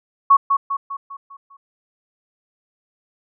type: tone with echo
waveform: sine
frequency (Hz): 1108.7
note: C#6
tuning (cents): 0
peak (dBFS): -7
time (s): 0.3-0.37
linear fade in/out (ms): 10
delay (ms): 200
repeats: 6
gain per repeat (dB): -6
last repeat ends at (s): 1.57
effects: none